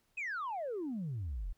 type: exponential sweep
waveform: sine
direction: down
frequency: 2613 to 36.44 Hz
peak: -34 dBFS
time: 0.17-1.53 s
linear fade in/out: 10 ms
effects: tanh soft clip ceiling -33 dBFS + pink hiss -75 dBFS RMS until 1.57 s